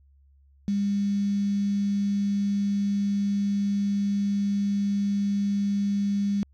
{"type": "tone with quantisation", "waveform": "sine", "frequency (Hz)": 201.2, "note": "G3", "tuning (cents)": 45, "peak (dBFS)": -22, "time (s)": [0.68, 6.43], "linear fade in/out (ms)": 0, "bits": 7, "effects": ["added 69 Hz sine -55 dBFS peak until 6.53 s", "low-pass 5000 Hz 12 dB/octave"]}